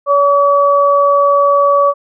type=tone pair together; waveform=sine; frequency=567 / 1140 Hz; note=C#5 / C#6; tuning=+39 / +48 cents; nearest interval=octave; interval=1209 cents; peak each=-10 dBFS; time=0.06-1.94 s; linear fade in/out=50 ms; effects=none